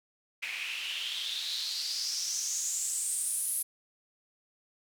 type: noise with band-pass filter sweep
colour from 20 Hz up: white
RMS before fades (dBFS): -34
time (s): 0.42-3.63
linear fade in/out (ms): 10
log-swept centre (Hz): 2300 to 11000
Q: 5.9
effects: none